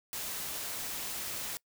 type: noise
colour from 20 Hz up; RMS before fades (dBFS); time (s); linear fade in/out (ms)
white; -38; 0.13-1.57; 0
effects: noise-tail reverb RT60 0.1 s tail -23 dB re dry